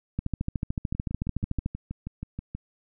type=two click trains; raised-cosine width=5 ms; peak=-21 / -15 dBFS; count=11 / 21; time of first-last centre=0.95-2.55 / 0.19-1.661 s; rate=6.25 / 13.6 Hz; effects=none